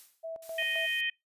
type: noise with exponential decay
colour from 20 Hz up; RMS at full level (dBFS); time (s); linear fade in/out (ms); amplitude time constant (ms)
blue; -49; 0-0.33; 0; 70
type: tone with tremolo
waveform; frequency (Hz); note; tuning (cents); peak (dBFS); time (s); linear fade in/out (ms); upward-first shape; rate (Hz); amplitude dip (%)
sine; 654; E5; -14; -35; 0.23-0.87; 20; square; 3.8; 75
type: noise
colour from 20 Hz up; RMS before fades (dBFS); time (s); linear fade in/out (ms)
blue; -49; 0.42-1.01; 5
type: harmonic tone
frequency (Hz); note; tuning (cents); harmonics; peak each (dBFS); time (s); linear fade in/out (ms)
622.3; D#5; 0; 3 / 4 / 5; -32 / -33 / -34; 0.58-1.1; 5
effects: noise-tail reverb RT60 0.2 s tail -25 dB re dry + resampled to 32000 Hz